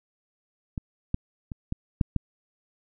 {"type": "clicks", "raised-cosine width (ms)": 5, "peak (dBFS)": [-18, -12, -22, -16, -8, -12], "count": 6, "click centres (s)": [0.778, 1.144, 1.518, 1.724, 2.012, 2.163], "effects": []}